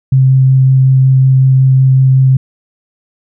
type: tone with vibrato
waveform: sine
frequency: 132 Hz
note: C3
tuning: 16 cents sharp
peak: -4 dBFS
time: 0.12-2.37 s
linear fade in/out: 5 ms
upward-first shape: triangle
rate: 5.4 Hz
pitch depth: 9 cents each way
effects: none